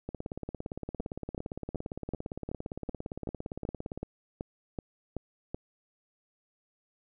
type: two click trains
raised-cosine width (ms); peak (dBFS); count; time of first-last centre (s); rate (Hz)
2; -23 / -21; 69 / 13; 0.09-3.976 / 1-5.545; 17.5 / 2.64
effects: none